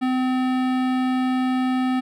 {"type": "tone with hard clipping", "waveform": "sine", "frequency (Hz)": 256.3, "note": "C4", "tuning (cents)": -36, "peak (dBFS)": -21, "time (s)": [0.01, 2.01], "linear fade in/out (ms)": 20, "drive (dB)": 18, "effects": []}